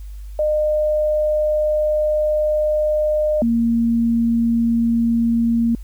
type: tone pair in turn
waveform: sine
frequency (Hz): 608 / 231.9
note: D#5 / A#3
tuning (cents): -40 / -9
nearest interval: octave + perfect fourth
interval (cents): 1669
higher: first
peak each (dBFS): -15 / -14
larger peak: second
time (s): 0.39-3.42 / 3.42-5.75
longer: first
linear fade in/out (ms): 2
effects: added 50 Hz sine -30 dBFS peak until 5.83 s + white hiss -55 dBFS RMS until 5.83 s